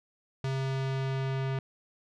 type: tone with low-pass filter sweep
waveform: square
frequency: 133.9 Hz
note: C3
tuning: 40 cents sharp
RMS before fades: -31 dBFS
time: 0.44-1.59 s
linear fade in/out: 2 ms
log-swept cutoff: 5200 to 2900 Hz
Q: 0.9
effects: none